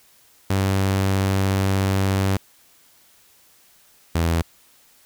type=tone pair in turn; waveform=sawtooth; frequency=96.7 / 83.32 Hz; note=G2 / E2; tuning=-23 / +19 cents; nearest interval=minor third; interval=258 cents; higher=first; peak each=-14 dBFS; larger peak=neither; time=0.5-2.37 / 4.15-4.42 s; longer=first; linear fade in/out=5 ms; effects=white hiss -55 dBFS RMS until 5.05 s